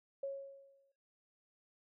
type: tone with exponential decay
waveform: sine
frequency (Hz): 550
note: C#5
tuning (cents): -14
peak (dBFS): -35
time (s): 0.23-0.92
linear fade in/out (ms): 5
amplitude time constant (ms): 150
effects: noise-tail reverb RT60 0.4 s tail -20 dB re dry